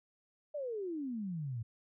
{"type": "exponential sweep", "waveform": "sine", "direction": "down", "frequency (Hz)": [612, 108.2], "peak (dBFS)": -36, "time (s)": [0.54, 1.63], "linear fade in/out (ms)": 10, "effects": []}